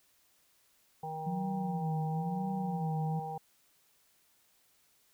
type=harmonic tone; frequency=158.1 Hz; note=D#3; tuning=28 cents sharp; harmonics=1 / 3 / 5 / 6; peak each=-43 / -45 / -38 / -50 dBFS; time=1.03-3.38 s; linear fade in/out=5 ms
type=tone with vibrato; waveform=sine; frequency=171.8 Hz; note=F3; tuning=28 cents flat; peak=-33 dBFS; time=1.26-3.2 s; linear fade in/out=10 ms; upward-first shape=sine; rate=1 Hz; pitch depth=170 cents each way
effects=white hiss -69 dBFS RMS until 5.13 s